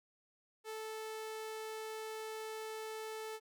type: tone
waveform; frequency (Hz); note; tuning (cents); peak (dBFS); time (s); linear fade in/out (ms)
sawtooth; 438.1; A4; -7; -38; 0.64-3.4; 50
effects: none